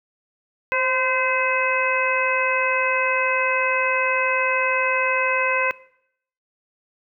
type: harmonic tone with a mistuned harmonic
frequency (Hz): 513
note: C5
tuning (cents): -34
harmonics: 1 / 2 / 3 / 4 / 5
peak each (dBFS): -25 / -25 / -25 / -25 / -25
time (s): 0.72-5.71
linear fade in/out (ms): 0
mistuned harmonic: 1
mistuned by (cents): +38
effects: noise-tail reverb RT60 0.7 s tail -20 dB re dry